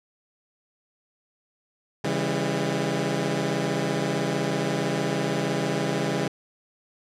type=chord; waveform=15% pulse; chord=C# diminished; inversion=none; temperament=equal with one note detuned; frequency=138.59 / 164.81 / 200.1 Hz; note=C#3 / E3 / G3; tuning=0 / 0 / +36 cents; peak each=-22 dBFS; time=2.04-6.28 s; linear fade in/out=5 ms; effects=low-pass 8000 Hz 12 dB/octave